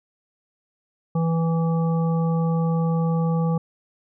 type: harmonic tone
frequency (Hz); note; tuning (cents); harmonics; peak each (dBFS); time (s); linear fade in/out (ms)
164.81; E3; 0; 1 / 3 / 5 / 7; -19 / -29 / -33 / -36; 1.15-3.58; 5
effects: none